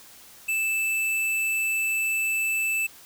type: tone with hard clipping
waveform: sine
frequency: 2637 Hz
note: E7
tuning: in tune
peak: -24 dBFS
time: 0.48-2.87 s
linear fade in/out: 10 ms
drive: 16 dB
effects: white hiss -49 dBFS RMS until 3.05 s